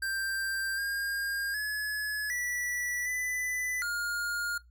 square tone with pitch steps, 1577 / 1613 / 1700 / 1956 / 1996 / 1420 Hz, G6 / G6 / G#6 / B6 / B6 / F6, +10 / +49 / +40 / -17 / +18 / +28 cents, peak -31 dBFS, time 0.02-4.58 s, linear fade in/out 5 ms, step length 760 ms, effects noise-tail reverb RT60 0.2 s tail -22 dB re dry + added 60 Hz sine -55 dBFS peak until 4.7 s

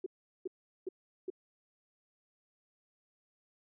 sine tone bursts, 371.8 Hz, F#4, 8 cents sharp, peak -34 dBFS, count 4, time 0.04-1.302 s, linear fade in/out 5 ms, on 23 ms, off 390 ms, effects none

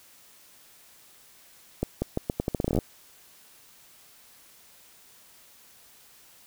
accelerating click train, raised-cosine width 2 ms, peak -12 dBFS, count 16, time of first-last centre 1.83-2.788 s, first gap 190 ms, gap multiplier 0.81, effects white hiss -55 dBFS RMS until 6.46 s

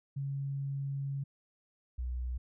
sine tone pair in turn, 138.5 / 61.91 Hz, C#3 / B1, -1 / +5 cents, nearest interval octave + major second, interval 1394 cents, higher first, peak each -33 / -33 dBFS, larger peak neither, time 0.16-1.24 / 1.98-2.38 s, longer first, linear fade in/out 10 ms, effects none

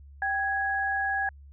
sine tone pair together, 784 / 1661.2 Hz, G5 / G#6, 0 / 0 cents, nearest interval octave + minor second, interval 1300 cents, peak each -29 / -27 dBFS, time 0.22-1.29 s, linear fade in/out 2 ms, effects added 70 Hz sine -46 dBFS peak until 1.52 s

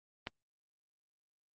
click, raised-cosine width 0.3 ms, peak -21 dBFS, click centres 0.271 s, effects Opus 24 kbps

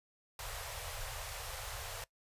pink band-stop noise, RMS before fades -43 dBFS, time 0.39-2.04 s, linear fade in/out 2 ms, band 120 to 480 Hz, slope 48 dB/octave, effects noise-tail reverb RT60 0.1 s tail -21 dB re dry + resampled to 32000 Hz

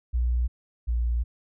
sine tone pair in turn, 60.4 / 58.95 Hz, B1 / A#1, -38 / +20 cents, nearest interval unison, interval 42 cents, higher first, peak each -21 / -22 dBFS, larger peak first, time 0.13-0.48 / 0.87-1.24 s, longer second, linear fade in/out 20 ms, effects none

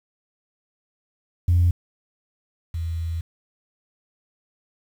sine tone pair in turn, 87.31 / 82.78 Hz, F2 / E2, 0 / +8 cents, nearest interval minor second, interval 92 cents, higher first, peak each -13 / -24 dBFS, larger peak first, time 1.48-1.71 / 2.74-3.21 s, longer second, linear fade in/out 5 ms, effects tanh soft clip ceiling -11 dBFS + 8-bit

